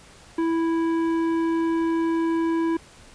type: tone with tanh clipping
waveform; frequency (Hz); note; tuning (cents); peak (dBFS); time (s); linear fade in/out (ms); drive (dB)
sine; 329.6; E4; 0; -22; 0.38-2.77; 5; 12
effects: pink hiss -49 dBFS RMS until 3.14 s + resampled to 22050 Hz